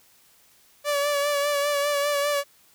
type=tone with vibrato; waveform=sawtooth; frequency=576 Hz; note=D5; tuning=34 cents flat; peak=-18 dBFS; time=0.84-2.44 s; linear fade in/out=50 ms; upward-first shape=sine; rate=5 Hz; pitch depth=34 cents each way; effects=white hiss -58 dBFS RMS until 2.74 s